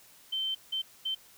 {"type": "tone bursts at uneven times", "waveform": "sine", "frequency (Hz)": 3100, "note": "G7", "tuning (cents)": -20, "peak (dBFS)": -29, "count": 3, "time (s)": [[0.32, 0.55], [0.72, 0.82], [1.05, 1.15]], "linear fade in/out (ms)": 10, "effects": ["white hiss -57 dBFS RMS until 1.37 s"]}